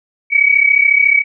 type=tone pair together; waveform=sine; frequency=2248 / 2282 Hz; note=C#7 / C#7; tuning=+24 / +50 cents; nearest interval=unison; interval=26 cents; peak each=-11 dBFS; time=0.3-1.24 s; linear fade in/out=50 ms; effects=none